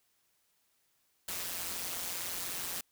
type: noise with amplitude modulation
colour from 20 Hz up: white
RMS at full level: -35 dBFS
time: 1.28-2.81 s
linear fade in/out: 5 ms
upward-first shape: sine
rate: 177 Hz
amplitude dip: 70%
effects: white hiss -74 dBFS RMS until 2.91 s